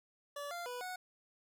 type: tone with pitch steps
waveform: 25% pulse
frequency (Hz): 575 / 694 / 492.4 / 735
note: D5 / F5 / B4 / F#5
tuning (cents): -37 / -11 / -5 / -12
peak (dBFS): -37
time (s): 0.36-0.96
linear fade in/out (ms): 5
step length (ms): 150
effects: none